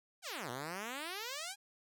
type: exponential two-way sweep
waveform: 5% pulse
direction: down then up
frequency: 833 to 116.54 to 833 Hz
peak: -29 dBFS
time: 0.22-1.56 s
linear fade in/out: 50 ms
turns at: 0.5 s
effects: none